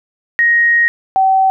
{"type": "tone pair in turn", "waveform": "sine", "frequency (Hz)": [1876, 765.9], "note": ["A#6", "G5"], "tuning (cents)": [11, -40], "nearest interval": "octave + major third", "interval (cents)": 1551, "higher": "first", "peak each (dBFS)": -8, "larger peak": "neither", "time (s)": [[0.39, 0.88], [1.16, 1.5]], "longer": "first", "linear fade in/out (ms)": 0, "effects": []}